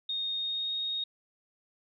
sine tone with pitch glide, 3700 to 3730 Hz, A#7 to A#7, -14 to 0 cents, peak -30 dBFS, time 0.09-1.04 s, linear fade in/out 5 ms, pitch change +14 cents, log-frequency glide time 0.36-0.74 s, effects none

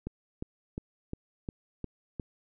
click train, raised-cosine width 3 ms, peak -22 dBFS, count 7, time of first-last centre 0.07-2.198 s, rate 2.82 Hz, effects none

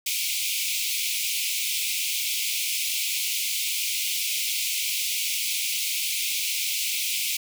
pink high-pass noise, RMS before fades -27 dBFS, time 0.06-7.37 s, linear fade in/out 5 ms, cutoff 2200 Hz, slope 96 dB/octave, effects none

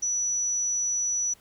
sine tone, 5910 Hz, F#8, 3 cents flat, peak -24 dBFS, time 0.02-1.34 s, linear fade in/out 10 ms, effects pink hiss -58 dBFS RMS until 1.4 s

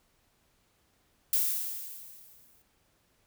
violet noise with exponential decay, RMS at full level -25 dBFS, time 1.33-2.62 s, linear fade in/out 2 ms, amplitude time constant 280 ms, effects pink hiss -70 dBFS RMS until 3.26 s

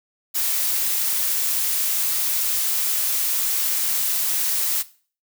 blue noise, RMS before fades -22 dBFS, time 0.34-4.83 s, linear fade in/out 20 ms, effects noise-tail reverb RT60 0.4 s tail -17 dB re dry

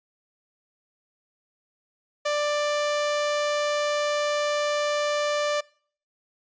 sawtooth tone, 590 Hz, D5, 8 cents sharp, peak -19 dBFS, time 2.25-5.61 s, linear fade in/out 10 ms, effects noise-tail reverb RT60 0.5 s tail -24 dB re dry + resampled to 16000 Hz

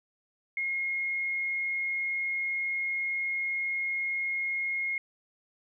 sine tone, 2151 Hz, C7, 47 cents sharp, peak -28 dBFS, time 0.57-4.98 s, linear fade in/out 2 ms, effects none

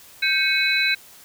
sine tone cluster, 1568 / 2209 / 2536 / 3973 Hz, G6 / C#7 / D#7 / B7, 0 / -7 / +32 / +10 cents, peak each -23 dBFS, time 0.22-0.95 s, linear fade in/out 10 ms, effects white hiss -47 dBFS RMS until 1.24 s

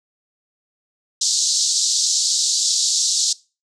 white band-pass noise, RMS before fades -19 dBFS, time 1.21-3.33 s, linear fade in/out 5 ms, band 3900 to 7600 Hz, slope 48 dB/octave, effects noise-tail reverb RT60 0.3 s tail -21 dB re dry

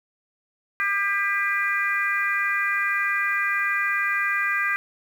harmonic tone with a mistuned harmonic, 400.4 Hz, G4, 37 cents sharp, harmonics 3 / 4 / 5 / 6, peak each -28 / -25 / -25 / -30 dBFS, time 0.8-4.76 s, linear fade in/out 0 ms, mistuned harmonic 5, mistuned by -19 cents, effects 8-bit

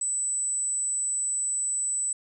sine tone, 7980 Hz, B8, 17 cents sharp, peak -25 dBFS, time 0.01-2.13 s, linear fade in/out 5 ms, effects none

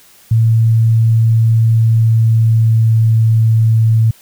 sine tone with pitch glide, 113.1 to 112.06 Hz, A2 to A2, +48 to +32 cents, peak -7 dBFS, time 0.31-4.11 s, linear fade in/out 5 ms, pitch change -16 cents, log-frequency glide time 1.73-3.11 s, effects white hiss -45 dBFS RMS until 4.21 s

